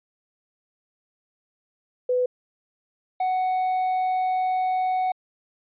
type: tone pair in turn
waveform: sine / triangle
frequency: 499.7 / 742.9 Hz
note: B4 / F#5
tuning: +20 / +7 cents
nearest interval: perfect fifth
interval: 687 cents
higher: second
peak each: -19 dBFS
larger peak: neither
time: 2.09-2.26 / 3.2-5.12 s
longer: second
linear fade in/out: 5 ms
effects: resampled to 8000 Hz